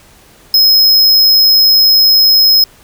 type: tone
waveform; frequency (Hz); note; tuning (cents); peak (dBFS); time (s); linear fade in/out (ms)
square; 5130; E8; -48; -5; 0.54-2.64; 2
effects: pink hiss -43 dBFS RMS until 2.83 s